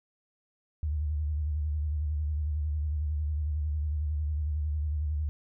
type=tone with vibrato; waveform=sine; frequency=75.3 Hz; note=D2; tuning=44 cents sharp; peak=-27 dBFS; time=0.83-5.29 s; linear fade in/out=0 ms; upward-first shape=square; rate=11 Hz; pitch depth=57 cents each way; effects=none